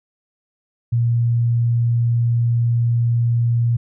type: tone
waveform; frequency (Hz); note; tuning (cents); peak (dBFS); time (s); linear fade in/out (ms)
sine; 118; A#2; +22; -14; 0.92-3.77; 10
effects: none